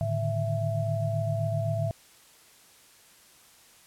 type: tone cluster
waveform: sine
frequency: 109 / 145.4 / 153.1 / 664 Hz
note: A2 / D3 / D#3 / E5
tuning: -16 / -17 / -28 / +12 cents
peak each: -28 / -33 / -35 / -31 dBFS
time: 0.01-1.91 s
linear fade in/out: 0 ms
effects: white hiss -56 dBFS RMS until 3.86 s + low-pass 12000 Hz 12 dB/octave